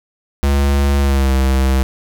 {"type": "tone with pitch glide", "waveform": "square", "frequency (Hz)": [70.1, 66.17], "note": ["C#2", "C2"], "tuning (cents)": [20, 20], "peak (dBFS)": -12, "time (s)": [0.43, 1.83], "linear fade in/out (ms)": 0, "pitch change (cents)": -100, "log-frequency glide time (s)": [1, 1.32], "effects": []}